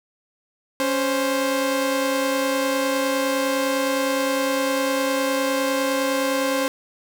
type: tone pair together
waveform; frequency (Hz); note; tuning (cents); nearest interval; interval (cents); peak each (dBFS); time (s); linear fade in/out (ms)
sawtooth; 277 / 524.2; C#4 / C5; -1 / +3; major seventh; 1104; -20 / -18; 0.8-6.68; 0
effects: none